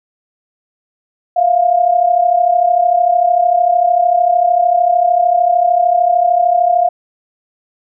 sine tone pair together, 674.7 / 708 Hz, E5 / F5, +40 / +23 cents, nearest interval minor second, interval 83 cents, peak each -14 / -10 dBFS, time 1.36-6.89 s, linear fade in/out 10 ms, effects none

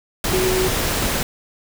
sine tone in noise, 372.3 Hz, F#4, 11 cents sharp, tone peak -18 dBFS, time 0.33-0.68 s, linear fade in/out 2 ms, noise pink, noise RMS -21 dBFS, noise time 0.24-1.23 s, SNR 0 dB, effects none

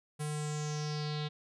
square tone with low-pass filter sweep, 150.3 Hz, D3, 40 cents sharp, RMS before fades -36 dBFS, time 0.19-1.29 s, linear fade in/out 20 ms, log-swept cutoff 10000 to 3700 Hz, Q 5.1, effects none

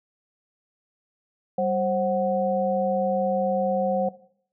sine tone cluster, 194.6 / 532 / 741 Hz, G3 / C5 / F#5, -12 / +29 / +2 cents, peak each -29 / -23 / -26 dBFS, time 1.58-4.09 s, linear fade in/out 5 ms, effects noise-tail reverb RT60 0.6 s tail -17 dB re dry

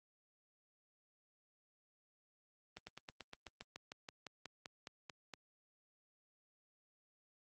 slowing click train, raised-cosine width 0.2 ms, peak -30 dBFS, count 17, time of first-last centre 2.77-5.337 s, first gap 100 ms, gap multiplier 1.06, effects high-pass 100 Hz 12 dB/octave + Opus 24 kbps

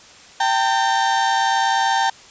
35% pulse tone pair together, 784 / 904.4 Hz, G5 / A5, 0 / +47 cents, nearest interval major second, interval 247 cents, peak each -17 dBFS, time 0.4-2.1 s, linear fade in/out 5 ms, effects white hiss -44 dBFS RMS until 2.3 s + resampled to 16000 Hz

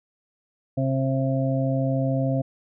harmonic tone, 133.4 Hz, C3, 34 cents sharp, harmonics 1 / 2 / 4 / 5, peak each -23 / -26 / -29 / -30 dBFS, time 0.77-2.42 s, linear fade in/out 10 ms, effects none

